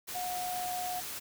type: tone in noise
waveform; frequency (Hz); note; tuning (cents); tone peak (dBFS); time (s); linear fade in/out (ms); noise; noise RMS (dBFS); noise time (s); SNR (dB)
sine; 725; F#5; -35; -34; 0.14-1.01; 20; white; -40; 0.07-1.2; +3
effects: none